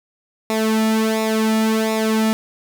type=tone with flanger; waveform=sawtooth; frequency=220 Hz; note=A3; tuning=in tune; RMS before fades=-18 dBFS; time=0.5-2.33 s; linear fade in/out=0 ms; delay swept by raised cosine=0.64 to 1.94 ms; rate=1.4 Hz; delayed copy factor=-0.75; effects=none